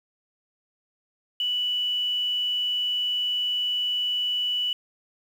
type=tone with quantisation; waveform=sine; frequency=2960 Hz; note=F#7; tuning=in tune; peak=-23 dBFS; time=1.4-4.73 s; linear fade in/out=2 ms; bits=8; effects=none